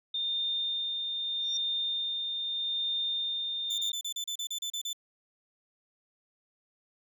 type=tone with tremolo; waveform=sine; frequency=3625 Hz; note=A#7; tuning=49 cents flat; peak=-28 dBFS; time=0.14-3.92 s; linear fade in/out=5 ms; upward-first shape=sine; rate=0.8 Hz; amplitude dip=30%
type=tone with exponential growth; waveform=sine; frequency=5640 Hz; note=F8; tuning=16 cents sharp; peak=-32 dBFS; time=1.41-1.57 s; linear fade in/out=2 ms; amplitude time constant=34 ms
type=tone bursts; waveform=30% pulse; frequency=3520 Hz; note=A7; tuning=in tune; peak=-30 dBFS; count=11; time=3.7-4.931 s; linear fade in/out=5 ms; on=81 ms; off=34 ms
effects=none